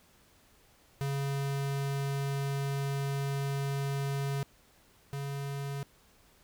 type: tone pair in turn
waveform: square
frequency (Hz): 139 / 139.8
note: C#3 / C#3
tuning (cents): +5 / +15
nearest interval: unison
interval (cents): 10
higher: second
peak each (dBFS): -31 / -35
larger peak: first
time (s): 1.01-4.43 / 5.13-5.83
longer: first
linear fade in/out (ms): 0
effects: pink hiss -63 dBFS RMS until 6.43 s